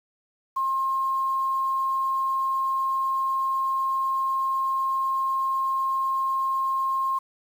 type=tone with quantisation; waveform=sine; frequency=1067 Hz; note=C6; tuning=34 cents sharp; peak=-22 dBFS; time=0.56-7.19 s; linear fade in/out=10 ms; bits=8; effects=none